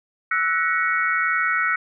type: chord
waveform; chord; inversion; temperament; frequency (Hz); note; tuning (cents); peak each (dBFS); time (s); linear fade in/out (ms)
sine; F# dominant seventh; third; equal with one note detuned; 1318.5 / 1480 / 1909.3 / 2217; E6 / F#6 / A#6 / C#7; 0 / 0 / +41 / 0; -24 / -23 / -24 / -26; 0.31-1.76; 5
effects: none